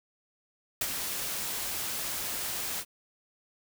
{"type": "noise with ADSR envelope", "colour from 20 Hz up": "white", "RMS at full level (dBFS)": -28, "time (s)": [0.81, 2.85], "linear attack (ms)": 3, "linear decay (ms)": 47, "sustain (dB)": -6, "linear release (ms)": 62, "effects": []}